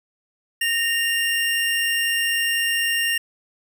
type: tone pair together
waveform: square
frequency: 1848 / 2794 Hz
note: A#6 / F7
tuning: -16 / 0 cents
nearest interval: perfect fifth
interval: 716 cents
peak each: -23 dBFS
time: 0.61-3.18 s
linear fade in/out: 5 ms
effects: none